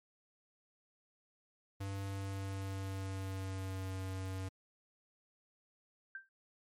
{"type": "tone with pitch glide", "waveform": "square", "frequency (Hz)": [98.2, 94.69], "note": ["G2", "F#2"], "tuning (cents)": [4, 41], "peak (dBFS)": -39, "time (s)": [1.8, 4.49], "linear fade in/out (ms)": 10, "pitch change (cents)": -63, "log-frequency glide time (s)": [2.03, 3.9]}
{"type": "tone with exponential decay", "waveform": "sine", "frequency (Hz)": 1568, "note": "G6", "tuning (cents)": 0, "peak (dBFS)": -39, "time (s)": [6.15, 6.29], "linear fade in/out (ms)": 2, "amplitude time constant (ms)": 30}
{"effects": ["MP3 64 kbps"]}